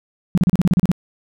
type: tone bursts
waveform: sine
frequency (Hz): 179.8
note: F#3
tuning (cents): -49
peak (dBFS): -10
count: 10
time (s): 0.35-0.916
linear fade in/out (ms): 0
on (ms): 26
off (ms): 34
effects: none

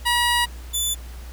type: tone pair in turn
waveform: 15% pulse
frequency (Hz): 961 / 3495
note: B5 / A7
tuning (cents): -48 / -12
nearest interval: octave + minor seventh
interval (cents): 2236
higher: second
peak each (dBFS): -11 / -14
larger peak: first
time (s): 0.05-0.46 / 0.73-0.95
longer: first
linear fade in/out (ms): 20
effects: added 60 Hz sine -34 dBFS peak until 1.32 s + pink hiss -46 dBFS RMS until 1.32 s

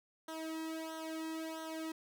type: tone with flanger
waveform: sawtooth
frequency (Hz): 320.5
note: E4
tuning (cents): -49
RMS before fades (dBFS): -42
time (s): 0.28-1.92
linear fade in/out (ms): 5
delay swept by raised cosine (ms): 0.41 to 1.4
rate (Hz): 1.5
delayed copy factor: -1
effects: none

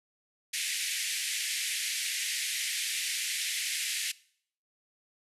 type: band-pass noise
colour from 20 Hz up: pink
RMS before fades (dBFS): -33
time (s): 0.53-4.12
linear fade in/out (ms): 10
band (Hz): 1900 to 12000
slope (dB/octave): 48
effects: noise-tail reverb RT60 0.6 s tail -21 dB re dry + resampled to 32000 Hz

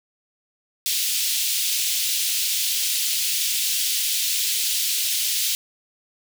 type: high-pass noise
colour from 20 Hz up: pink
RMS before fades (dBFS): -23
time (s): 0.86-5.55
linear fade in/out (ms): 0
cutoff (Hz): 3000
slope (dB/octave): 24
effects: none

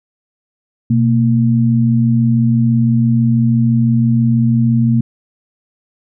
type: tone pair together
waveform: sine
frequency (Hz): 123.47 / 229.5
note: B2 / A#3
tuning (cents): 0 / -27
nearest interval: major seventh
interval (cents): 1073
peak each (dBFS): -12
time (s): 0.9-5.01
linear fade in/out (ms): 5
effects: none

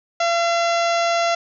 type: harmonic tone with a mistuned harmonic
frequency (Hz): 681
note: F5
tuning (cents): -44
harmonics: 1 / 2 / 3 / 4 / 5 / 6 / 7 / 8 / 9 / 10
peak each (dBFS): -18 / -24 / -28 / -30 / -32 / -34 / -35 / -36 / -37 / -38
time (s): 0.2-1.35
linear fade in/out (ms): 5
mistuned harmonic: 10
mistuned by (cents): -38
effects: none

